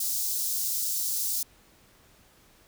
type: high-pass noise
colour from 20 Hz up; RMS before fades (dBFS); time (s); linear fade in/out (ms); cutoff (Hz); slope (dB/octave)
white; -29; 0-1.43; 5; 4800; 24
effects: pink hiss -59 dBFS RMS until 2.67 s